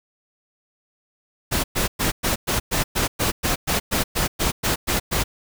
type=noise bursts; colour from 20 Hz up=pink; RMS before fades=-21 dBFS; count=16; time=1.51-5.24 s; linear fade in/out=20 ms; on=130 ms; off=110 ms; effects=none